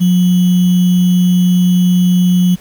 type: tone with sample-and-hold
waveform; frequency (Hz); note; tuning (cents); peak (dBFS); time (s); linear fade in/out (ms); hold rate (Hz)
sine; 179.7; F3; +50; -7; 0-2.56; 20; 3150
effects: pink hiss -42 dBFS RMS until 2.6 s